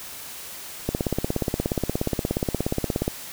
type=click train; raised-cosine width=2 ms; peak=-9 dBFS; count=38; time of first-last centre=0.89-3.079 s; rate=16.9 Hz; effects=white hiss -38 dBFS RMS until 3.32 s